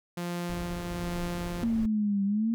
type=tone with tremolo; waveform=sawtooth; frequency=174.4 Hz; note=F3; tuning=2 cents flat; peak=-27 dBFS; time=0.17-1.64 s; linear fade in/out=5 ms; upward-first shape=sine; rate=1.2 Hz; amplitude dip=25%
type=noise; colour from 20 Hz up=brown; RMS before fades=-39 dBFS; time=0.49-1.86 s; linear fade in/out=5 ms
type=linear two-way sweep; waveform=sine; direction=down then up; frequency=233.1 to 195.9 to 233.1 Hz; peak=-24 dBFS; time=1.63-2.54 s; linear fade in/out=0 ms; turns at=2.24 s
effects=none